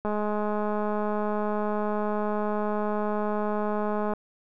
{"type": "click train", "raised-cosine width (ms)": 1, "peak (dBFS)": -16, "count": 859, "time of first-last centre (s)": [0.05, 4.136], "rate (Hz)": 210, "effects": []}